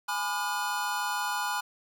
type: chord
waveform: square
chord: G# diminished seventh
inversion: none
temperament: just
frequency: 830.6 / 996.7 / 1196.1 / 1435.3 Hz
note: G#5 / B5 / D6 / F6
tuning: 0 / +16 / +31 / +47 cents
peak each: -35 / -34 / -39 / -34 dBFS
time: 0.08-1.61 s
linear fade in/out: 10 ms
effects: none